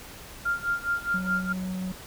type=tone with tremolo; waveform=sine; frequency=1396.9 Hz; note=F6; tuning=in tune; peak=-22 dBFS; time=0.45-1.53 s; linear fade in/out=10 ms; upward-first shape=sine; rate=4.8 Hz; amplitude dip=90%
type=tone; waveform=triangle; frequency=185.4 Hz; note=F#3; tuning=4 cents sharp; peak=-27 dBFS; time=1.14-1.92 s; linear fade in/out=2 ms
effects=added 60 Hz sine -53 dBFS peak until 2.06 s + pink hiss -44 dBFS RMS until 2.06 s